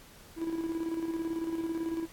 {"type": "tone with tremolo", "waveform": "triangle", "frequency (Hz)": 328.8, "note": "E4", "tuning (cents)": -4, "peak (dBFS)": -27, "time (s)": [0.36, 2.08], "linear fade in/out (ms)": 50, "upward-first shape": "square", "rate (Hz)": 18, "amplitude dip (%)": 50, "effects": ["pink hiss -54 dBFS RMS until 2.12 s", "AAC 64 kbps"]}